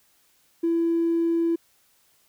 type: tone with tanh clipping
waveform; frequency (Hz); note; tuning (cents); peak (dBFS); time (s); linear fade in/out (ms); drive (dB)
triangle; 334.3; E4; +24; -19; 0.63-1.56; 10; 1
effects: white hiss -63 dBFS RMS until 2.28 s